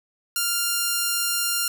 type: tone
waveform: 5% pulse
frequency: 1396.9 Hz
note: F6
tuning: in tune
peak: -10 dBFS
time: 0.36-1.68 s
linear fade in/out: 2 ms
effects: none